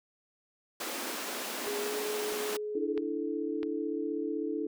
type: high-pass noise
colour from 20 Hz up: pink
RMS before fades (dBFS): -37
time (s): 0.8-2.57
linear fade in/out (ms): 5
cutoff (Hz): 230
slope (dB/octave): 48
type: tone with pitch glide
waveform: sine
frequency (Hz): 412.8 to 421.7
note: G#4 to G#4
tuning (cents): -10 to +26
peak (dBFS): -33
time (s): 1.63-3.04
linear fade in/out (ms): 50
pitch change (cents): +36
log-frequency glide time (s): 1.79-1.93
type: click train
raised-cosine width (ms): 0.3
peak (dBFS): -26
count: 4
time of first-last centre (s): 1.67-3.631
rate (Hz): 1.53
type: chord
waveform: sine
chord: D suspended second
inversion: none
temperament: equal with one note detuned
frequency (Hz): 293.7 / 329.6 / 436.2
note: D4 / E4 / A4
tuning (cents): 0 / 0 / -15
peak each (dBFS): -35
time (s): 2.75-4.67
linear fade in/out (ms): 5
effects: none